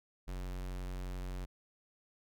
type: tone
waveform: square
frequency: 45.76 Hz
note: F#1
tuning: 18 cents flat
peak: -39 dBFS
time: 0.27-1.46 s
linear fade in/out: 20 ms
effects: none